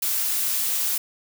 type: noise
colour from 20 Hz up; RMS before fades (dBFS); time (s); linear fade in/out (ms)
blue; -24; 0.02-0.98; 5
effects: none